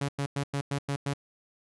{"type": "tone bursts", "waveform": "sawtooth", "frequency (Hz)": 140.8, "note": "C#3", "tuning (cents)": 27, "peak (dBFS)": -24, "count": 7, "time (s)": [0.01, 1.136], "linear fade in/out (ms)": 5, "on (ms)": 76, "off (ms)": 99, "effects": ["resampled to 24000 Hz"]}